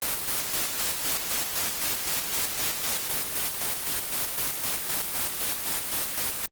white noise with tremolo, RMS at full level -27 dBFS, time 0.02-6.46 s, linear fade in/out 2 ms, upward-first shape square, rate 3.9 Hz, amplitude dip 40%, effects Opus 24 kbps

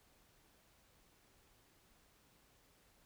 silence, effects pink hiss -70 dBFS RMS until 3.05 s

